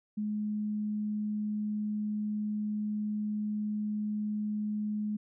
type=tone; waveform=sine; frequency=210.8 Hz; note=G#3; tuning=26 cents sharp; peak=-30 dBFS; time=0.17-5.17 s; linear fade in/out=10 ms; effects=none